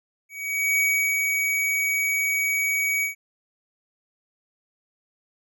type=tone with ADSR envelope; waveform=square; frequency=2261 Hz; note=C#7; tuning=34 cents sharp; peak=-19 dBFS; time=0.29-3.15 s; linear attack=490 ms; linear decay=370 ms; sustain=-3 dB; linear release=120 ms; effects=none